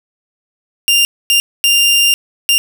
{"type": "tone bursts at uneven times", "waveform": "sawtooth", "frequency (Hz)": 2794, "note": "F7", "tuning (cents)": 0, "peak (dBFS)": -5, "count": 4, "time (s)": [[0.88, 1.05], [1.3, 1.4], [1.64, 2.14], [2.49, 2.58]], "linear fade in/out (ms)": 0, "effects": []}